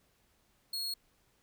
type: tone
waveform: 40% pulse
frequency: 4311 Hz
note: C#8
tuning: 49 cents flat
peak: -33 dBFS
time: 0.73-0.94 s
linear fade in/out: 5 ms
effects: pink hiss -71 dBFS RMS until 1.42 s